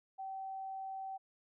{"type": "tone", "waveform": "sine", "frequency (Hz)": 770, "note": "G5", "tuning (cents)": -31, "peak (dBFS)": -40, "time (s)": [0.18, 1.18], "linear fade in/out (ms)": 20, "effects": []}